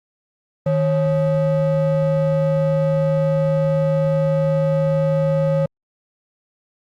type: ring-modulated tone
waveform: triangle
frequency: 351.3 Hz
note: F4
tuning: 10 cents sharp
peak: -10 dBFS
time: 0.66-5.66 s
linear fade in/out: 5 ms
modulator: 195 Hz
effects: Opus 24 kbps